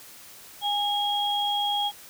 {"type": "tone pair together", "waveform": "sine", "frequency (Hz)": [821, 3284], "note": ["G#5", "G#7"], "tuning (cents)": [-20, -20], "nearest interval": "2 octaves", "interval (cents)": 2400, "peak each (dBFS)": [-26, -26], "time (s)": [0.61, 1.92], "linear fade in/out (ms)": 50, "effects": ["white hiss -47 dBFS RMS until 2.09 s"]}